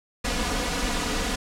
pink noise with comb filter, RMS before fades -26 dBFS, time 0.24-1.36 s, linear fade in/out 10 ms, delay 4.1 ms, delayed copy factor +0.75, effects low-pass 8000 Hz 12 dB/octave

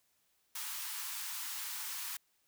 white high-pass noise, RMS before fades -41 dBFS, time 0.55-2.17 s, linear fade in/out 5 ms, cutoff 830 Hz, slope 96 dB/octave, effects white hiss -75 dBFS RMS until 2.47 s

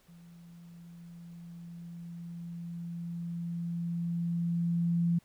sine tone with level ramp, 170.5 Hz, F3, 41 cents flat, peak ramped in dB -51 to -24 dBFS, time 0.08-5.19 s, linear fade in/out 10 ms, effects pink hiss -66 dBFS RMS until 5.24 s

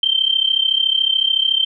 sine tone with amplitude modulation, 3131 Hz, G7, 3 cents flat, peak -10 dBFS, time 0.03-1.65 s, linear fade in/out 2 ms, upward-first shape sine, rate 33.8 Hz, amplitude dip 85%, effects none

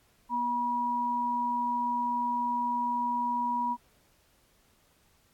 sine tone pair together, 241.5 / 966 Hz, B3 / B5, -39 / -39 cents, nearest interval 2 octaves, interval 2400 cents, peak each -36 / -27 dBFS, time 0.29-3.77 s, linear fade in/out 50 ms, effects pink hiss -66 dBFS RMS until 5.33 s + AAC 64 kbps

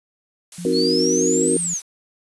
blue noise, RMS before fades -35 dBFS, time 0.52-1.82 s, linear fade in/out 2 ms
sine tone with pitch glide, 174.61 to 173.1 Hz, F3 to F3, 0 to -15 cents, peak -29 dBFS, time 0.58-1.74 s, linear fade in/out 5 ms, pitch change -15 cents, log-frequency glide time 1.17-1.42 s
sine chord, C half-diminished seventh, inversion none, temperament equal, 261.6 / 311.1 / 370 / 466.2 Hz, C4 / Eb4 / Gb4 / Bb4, 0 / 0 / 0 / 0 cents, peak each -22 / -24 / -21 / -21 dBFS, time 0.65-1.57 s, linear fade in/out 2 ms
sine exponential two-way sweep, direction up then down, 4186 to 8870 to 5860 Hz, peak -21 dBFS, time 0.72-1.81 s, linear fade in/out 50 ms, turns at 1.59 s
effects resampled to 24000 Hz

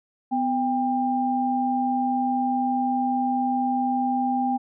sine tone pair together, 251.2 / 796 Hz, B3 / G5, +30 / +26 cents, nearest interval octave + minor sixth, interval 1996 cents, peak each -24 / -23 dBFS, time 0.31-4.58 s, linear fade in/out 20 ms, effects none

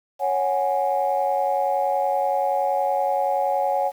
sine chord, C# suspended fourth, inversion none, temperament equal, 554.4 / 740 / 830.6 Hz, C#5 / F#5 / G#5, 0 / 0 / 0 cents, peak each -23 dBFS, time 0.19-3.92 s, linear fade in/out 50 ms, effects tanh soft clip ceiling -11 dBFS + 8-bit

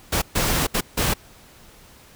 pink noise bursts at uneven times, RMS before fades -21 dBFS, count 4, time 0.12-0.22 / 0.35-0.67 / 0.74-0.81 / 0.97-1.14 s, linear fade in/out 10 ms, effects pink hiss -49 dBFS RMS until 2.15 s

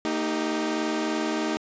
sawtooth chord, Eb major, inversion second, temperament equal with one note detuned, 227.6 / 311.1 / 392 Hz, Bb3 / Eb4 / G4, -41 / 0 / 0 cents, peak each -27 / -23 / -28 dBFS, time 0.05-1.57 s, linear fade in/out 0 ms, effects resampled to 16000 Hz

